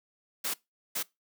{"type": "noise bursts at uneven times", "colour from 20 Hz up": "white", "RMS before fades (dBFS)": -32, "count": 2, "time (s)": [[0.44, 0.54], [0.95, 1.03]], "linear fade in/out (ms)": 10, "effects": ["noise-tail reverb RT60 0.2 s tail -22 dB re dry", "high-pass 200 Hz 12 dB/octave"]}